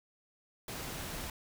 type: noise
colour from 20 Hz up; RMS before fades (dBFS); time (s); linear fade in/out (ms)
pink; -41; 0.68-1.3; 2
effects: none